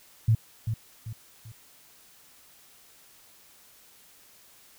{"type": "tone with echo", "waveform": "sine", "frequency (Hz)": 111.5, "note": "A2", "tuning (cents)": 23, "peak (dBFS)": -17, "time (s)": [0.28, 0.35], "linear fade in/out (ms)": 5, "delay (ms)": 390, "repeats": 3, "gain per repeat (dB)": -8, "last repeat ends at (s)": 1.52, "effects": ["white hiss -56 dBFS RMS until 4.78 s"]}